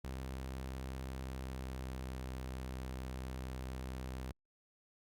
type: tone with pitch glide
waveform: sawtooth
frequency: 65.41 to 64.4 Hz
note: C2 to C2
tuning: 0 to -27 cents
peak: -37 dBFS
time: 0.04-4.32 s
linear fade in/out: 5 ms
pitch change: -27 cents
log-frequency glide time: 1.2-2.17 s
effects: Opus 48 kbps